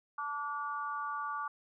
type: tone with amplitude modulation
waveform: sine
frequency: 1158 Hz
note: D6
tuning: 25 cents flat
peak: -30 dBFS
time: 0.18-1.48 s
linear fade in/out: 5 ms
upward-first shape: sine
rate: 281 Hz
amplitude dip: 100%
effects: none